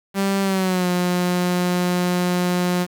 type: tone with pitch glide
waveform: sawtooth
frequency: 196 to 178.7 Hz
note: G3 to F3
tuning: 0 to +40 cents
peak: -14 dBFS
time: 0.14-2.87 s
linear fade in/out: 50 ms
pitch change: -160 cents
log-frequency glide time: 0.42-0.88 s
effects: 7-bit